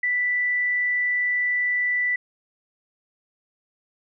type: tone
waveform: sine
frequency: 1975.5 Hz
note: B6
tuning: in tune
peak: -20 dBFS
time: 0.03-2.16 s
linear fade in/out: 5 ms
effects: none